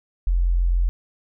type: tone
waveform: sine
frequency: 43.65 Hz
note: F1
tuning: in tune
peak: -16 dBFS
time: 0.27-0.89 s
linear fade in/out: 0 ms
effects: none